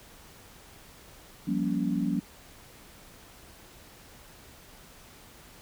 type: chord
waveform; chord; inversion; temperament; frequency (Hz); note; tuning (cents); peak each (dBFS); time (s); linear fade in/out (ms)
sine; G half-diminished seventh; third; just; 176.4 / 196 / 235.2 / 282.2; F3 / G3 / Bb3 / Db4; +18 / 0 / +16 / +31; -31; 1.47-2.2; 10
effects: pink hiss -52 dBFS RMS until 5.61 s